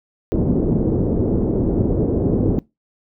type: low-pass noise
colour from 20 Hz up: white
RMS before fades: -18 dBFS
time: 0.32-2.59 s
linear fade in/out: 0 ms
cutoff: 400 Hz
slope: 24 dB/octave
effects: noise-tail reverb RT60 0.2 s tail -22 dB re dry